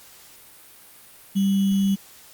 sine tone with sample-and-hold, 196 Hz, G3, in tune, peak -17 dBFS, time 1.35-1.96 s, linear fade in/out 20 ms, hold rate 3150 Hz, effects white hiss -48 dBFS RMS until 2.33 s + Opus 48 kbps

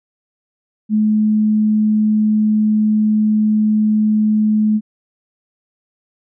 sine tone, 214.1 Hz, A3, 47 cents flat, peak -11 dBFS, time 0.89-4.81 s, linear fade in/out 50 ms, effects none

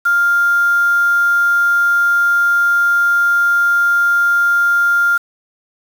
sine tone with quantisation, 1400 Hz, F6, 4 cents sharp, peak -10 dBFS, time 0.05-5.18 s, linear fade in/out 10 ms, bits 5, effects none

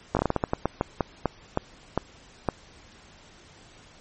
slowing click train, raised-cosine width 1 ms, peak -8 dBFS, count 16, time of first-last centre 0.15-2.487 s, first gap 18 ms, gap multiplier 1.27, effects pink hiss -52 dBFS RMS until 4 s + MP3 32 kbps

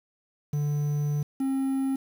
triangle tone pair in turn, 146.83 / 268.5 Hz, D3 / C4, 0 / +45 cents, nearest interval minor seventh, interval 1045 cents, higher second, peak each -22 / -22 dBFS, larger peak neither, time 0.53-1.23 / 1.4-1.96 s, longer first, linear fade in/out 5 ms, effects 8-bit

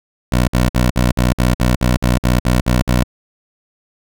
15% pulse tone bursts, 61.5 Hz, B1, 7 cents flat, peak -5 dBFS, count 13, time 0.32-3.036 s, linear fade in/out 5 ms, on 160 ms, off 53 ms, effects none

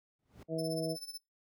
brown noise with exponential growth, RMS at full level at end -43 dBFS, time 0.19-0.43 s, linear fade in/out 2 ms, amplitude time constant 52 ms
harmonic tone, 161.6 Hz, E3, 34 cents flat, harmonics 1 / 2 / 3 / 4, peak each -38 / -38 / -38 / -38 dBFS, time 0.48-0.97 s, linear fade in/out 50 ms
sawtooth tone with tremolo, 5274 Hz, E8, in tune, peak -37 dBFS, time 0.58-1.18 s, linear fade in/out 10 ms, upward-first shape sine, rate 16 Hz, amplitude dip 85%
effects noise-tail reverb RT60 0.2 s tail -24 dB re dry + high-pass 80 Hz 12 dB/octave

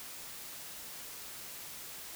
silence, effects white hiss -46 dBFS RMS until 2.15 s

